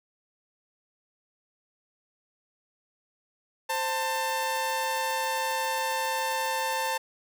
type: tone pair together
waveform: sawtooth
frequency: 523.3 / 892.6 Hz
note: C5 / A5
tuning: 0 / +25 cents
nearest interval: major sixth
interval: 925 cents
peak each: -29 / -24 dBFS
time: 3.69-6.98 s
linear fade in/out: 10 ms
effects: none